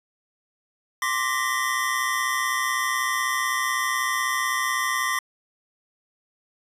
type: tone cluster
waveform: square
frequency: 1054 / 1170 / 1863 / 1995 Hz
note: C6 / D6 / A#6 / B6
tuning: +12 / -7 / -2 / +17 cents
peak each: -29 dBFS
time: 1.02-5.19 s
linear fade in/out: 2 ms
effects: resampled to 32000 Hz